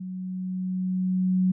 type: tone with level ramp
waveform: sine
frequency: 185 Hz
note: F#3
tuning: in tune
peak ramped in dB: -32 to -18 dBFS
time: 0-1.52 s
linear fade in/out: 10 ms
effects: none